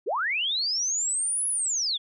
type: linear two-way sweep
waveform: sine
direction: up then down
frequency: 307.8 to 10548 to 3276 Hz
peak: -24 dBFS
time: 0.06-1.98 s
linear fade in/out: 20 ms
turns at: 1.48 s
effects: none